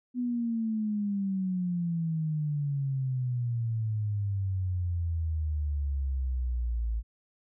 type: exponential sweep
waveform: sine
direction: down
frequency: 250 to 54.6 Hz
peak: -27 dBFS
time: 0.14-7.03 s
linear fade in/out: 50 ms
effects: none